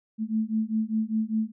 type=beating tone pair; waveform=sine; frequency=216.9 / 221.9 Hz; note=A3 / A3; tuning=-25 / +15 cents; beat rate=5 Hz; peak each=-27 dBFS; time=0.18-1.52 s; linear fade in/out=50 ms; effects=none